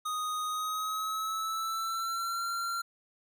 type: tone with pitch glide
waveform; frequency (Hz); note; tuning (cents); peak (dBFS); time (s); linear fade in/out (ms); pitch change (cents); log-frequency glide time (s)
square; 1244.5 to 1372.9; D#6 to F6; 0 to -30; -32; 0.05-2.82; 10; +170; 0.46-2.45
effects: none